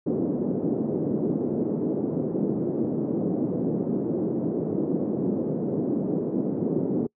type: band-pass noise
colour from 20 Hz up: white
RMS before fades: -26 dBFS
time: 0.06-7.07 s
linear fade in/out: 10 ms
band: 160 to 390 Hz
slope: 24 dB/octave
effects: noise-tail reverb RT60 0.1 s tail -26 dB re dry